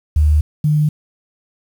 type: tone pair in turn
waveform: sine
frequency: 75.7 / 151.03 Hz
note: D#2 / D3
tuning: -47 / +49 cents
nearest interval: octave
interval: 1196 cents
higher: second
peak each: -9 / -11 dBFS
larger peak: first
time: 0.16-0.41 / 0.64-0.89 s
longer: neither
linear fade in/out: 5 ms
effects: 7-bit